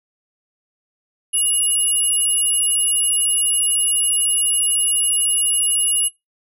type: tone pair together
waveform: sine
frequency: 2878 / 10806 Hz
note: F#7 / E9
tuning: -49 / +42 cents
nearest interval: octave + major seventh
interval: 2291 cents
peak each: -20 / -13 dBFS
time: 1.33-6.09 s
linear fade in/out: 20 ms
effects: noise-tail reverb RT60 0.2 s tail -24 dB re dry + tanh soft clip ceiling -12 dBFS